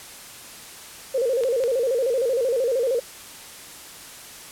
sine tone with vibrato, 498.7 Hz, B4, 17 cents sharp, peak -19 dBFS, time 1.14-3 s, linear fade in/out 10 ms, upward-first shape square, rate 13 Hz, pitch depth 110 cents each way
clicks, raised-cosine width 0.2 ms, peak -16 dBFS, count 2, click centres 1.436 / 1.638 s
effects white hiss -41 dBFS RMS until 4.51 s + low-pass 12000 Hz 12 dB/octave

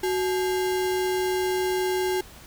sine tone with sample-and-hold, 370 Hz, F#4, in tune, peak -22 dBFS, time 0.03-2.21 s, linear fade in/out 5 ms, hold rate 1225 Hz, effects added 60 Hz sine -52 dBFS peak until 2.46 s + pink hiss -47 dBFS RMS until 2.46 s

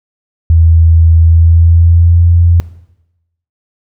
sine tone with pitch glide, 82 to 85.53 Hz, E2 to F2, -9 to -36 cents, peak -3 dBFS, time 0.5-2.6 s, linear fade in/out 0 ms, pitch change +73 cents, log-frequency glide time 1.19-2.23 s, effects noise-tail reverb RT60 0.9 s tail -19 dB re dry

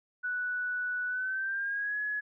sine tone with pitch glide, 1480 to 1690.3 Hz, F#6 to G#6, 0 to +30 cents, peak -30 dBFS, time 0.23-2.21 s, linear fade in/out 20 ms, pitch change +230 cents, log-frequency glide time 1.07-1.99 s, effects none

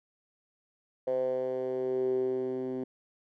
10% pulse tone with band-pass filter sweep, 128.8 Hz, C3, 27 cents flat, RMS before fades -31 dBFS, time 1.07-2.84 s, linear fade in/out 5 ms, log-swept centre 530 to 310 Hz, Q 7, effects none

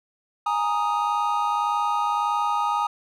triangle chord, Ab suspended second, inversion none, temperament equal, 830.6 / 932.3 / 1244.5 Hz, Ab5 / Bb5 / Eb6, 0 / 0 / 0 cents, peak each -24 / -24 / -23 dBFS, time 0.46-2.87 s, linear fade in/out 5 ms, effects none

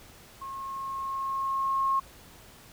sine tone with level ramp, 1080 Hz, C#6, 45 cents flat, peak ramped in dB -36 to -22 dBFS, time 0.41-2 s, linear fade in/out 10 ms, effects pink hiss -52 dBFS RMS until 2.72 s

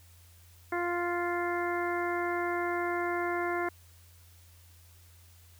harmonic tone, 349.2 Hz, F4, in tune, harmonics 1 / 2 / 3 / 4 / 5 / 6, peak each -32 / -35 / -37 / -38 / -39 / -40 dBFS, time 0.72-3.69 s, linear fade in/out 5 ms, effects added 86 Hz sine -55 dBFS peak until 5.59 s + white hiss -61 dBFS RMS until 5.59 s

